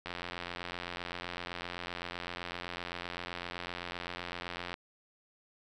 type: click train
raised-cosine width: 0.3 ms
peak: -22 dBFS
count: 412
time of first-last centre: 0.06-4.741 s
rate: 87.8 Hz
effects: none